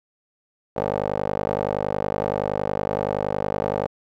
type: tone with band-pass filter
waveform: 15% pulse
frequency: 50.7 Hz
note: G#1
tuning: 41 cents flat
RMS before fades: -25 dBFS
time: 0.76-3.87 s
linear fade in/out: 10 ms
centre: 610 Hz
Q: 2.2
effects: none